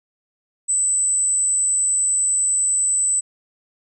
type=tone; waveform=sine; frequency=8010 Hz; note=B8; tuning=23 cents sharp; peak=-16 dBFS; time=0.68-3.21 s; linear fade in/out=20 ms; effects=none